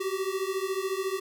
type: beating tone pair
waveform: square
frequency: 376 / 390 Hz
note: F#4 / G4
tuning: +28 / -9 cents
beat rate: 14 Hz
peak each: -32 / -32 dBFS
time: 0-1.2 s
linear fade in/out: 10 ms
effects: none